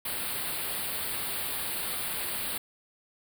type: band-stop noise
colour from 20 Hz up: white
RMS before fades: -33 dBFS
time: 0.05-2.58 s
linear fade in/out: 5 ms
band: 4700 to 8300 Hz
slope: 96 dB/octave
effects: none